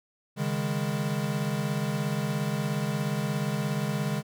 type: chord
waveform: square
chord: C# suspended second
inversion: none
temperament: equal with one note detuned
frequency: 138.59 / 155.56 / 204.2 Hz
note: C#3 / D#3 / G#3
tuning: 0 / 0 / -29 cents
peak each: -32 dBFS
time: 0.36-4.23 s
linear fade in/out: 50 ms
effects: none